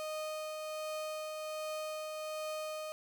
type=tone with tremolo; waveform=35% pulse; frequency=619 Hz; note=D#5; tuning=9 cents flat; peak=-35 dBFS; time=0-2.92 s; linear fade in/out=0 ms; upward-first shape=triangle; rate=1.3 Hz; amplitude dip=30%; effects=none